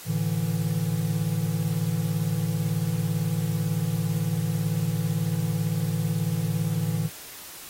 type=chord; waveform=triangle; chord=A suspended fourth; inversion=none; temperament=equal; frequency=110 / 146.83 / 164.81 Hz; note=A2 / D3 / E3; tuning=0 / 0 / 0 cents; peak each=-27 / -27 / -24 dBFS; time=0.05-7.1 s; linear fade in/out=50 ms; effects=white hiss -42 dBFS RMS until 7.69 s + AAC 48 kbps